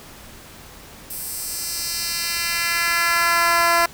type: tone with high-pass filter sweep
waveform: 10% pulse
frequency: 340.3 Hz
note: F4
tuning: 45 cents flat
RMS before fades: -21 dBFS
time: 1.1-3.86 s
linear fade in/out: 5 ms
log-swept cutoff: 11000 to 680 Hz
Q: 1.1
effects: pink hiss -42 dBFS RMS until 3.93 s